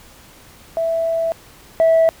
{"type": "tone pair in turn", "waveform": "sine", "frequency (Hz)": [659.3, 652.9], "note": ["E5", "E5"], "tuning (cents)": [0, -17], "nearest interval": "unison", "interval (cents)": 17, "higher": "first", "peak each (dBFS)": [-16, -8], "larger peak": "second", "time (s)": [[0.77, 1.32], [1.8, 2.09]], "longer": "first", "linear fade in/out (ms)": 0, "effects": ["tanh soft clip ceiling -8 dBFS", "pink hiss -45 dBFS RMS until 2.2 s"]}